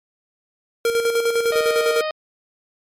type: tone with tremolo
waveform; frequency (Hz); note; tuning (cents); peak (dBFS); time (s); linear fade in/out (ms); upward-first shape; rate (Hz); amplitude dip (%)
square; 464.6; A#4; -6; -16; 0.85-2.01; 2; square; 9.9; 50
type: harmonic tone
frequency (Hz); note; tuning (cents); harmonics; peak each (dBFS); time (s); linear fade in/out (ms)
620; D#5; -6; 1 / 2 / 3 / 4 / 5 / 6 / 7 / 8; -23 / -29 / -33 / -35 / -37 / -39 / -40 / -41; 1.52-2.11; 2
effects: MP3 64 kbps